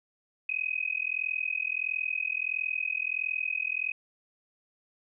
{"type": "tone with amplitude modulation", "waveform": "sine", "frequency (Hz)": 2523, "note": "D#7", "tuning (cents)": 23, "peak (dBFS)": -24, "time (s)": [0.49, 3.92], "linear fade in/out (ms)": 5, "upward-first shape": "sine", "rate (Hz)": 41.5, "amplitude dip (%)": 100, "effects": []}